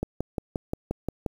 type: click train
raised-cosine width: 2 ms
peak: -14 dBFS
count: 8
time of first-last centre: 0.03-1.262 s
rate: 5.68 Hz
effects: 8-bit